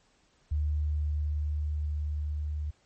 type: tone with level ramp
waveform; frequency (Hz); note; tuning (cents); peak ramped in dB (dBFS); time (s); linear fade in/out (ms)
sine; 74.9; D2; +35; -25 to -30; 0.51-2.71; 10
effects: pink hiss -67 dBFS RMS until 2.85 s + MP3 32 kbps